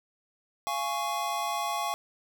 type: chord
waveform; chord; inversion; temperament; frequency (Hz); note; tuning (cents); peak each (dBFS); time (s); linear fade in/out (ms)
square; Db major; first; just; 693 / 831.5 / 1108.7; F5 / Ab5 / Db6; -14 / +2 / 0; -35 / -34 / -33; 0.67-1.94; 0
effects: 9-bit